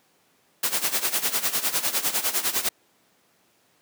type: noise with tremolo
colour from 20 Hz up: white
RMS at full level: -22 dBFS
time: 0.63-2.69 s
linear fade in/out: 5 ms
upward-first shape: sine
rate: 9.9 Hz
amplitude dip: 80%
effects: pink hiss -63 dBFS RMS until 3.81 s + high-pass 200 Hz 12 dB/octave